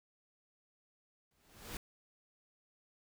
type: noise with exponential growth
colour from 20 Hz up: pink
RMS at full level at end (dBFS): -41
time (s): 1.31-1.77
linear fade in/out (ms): 2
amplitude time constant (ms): 100
effects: none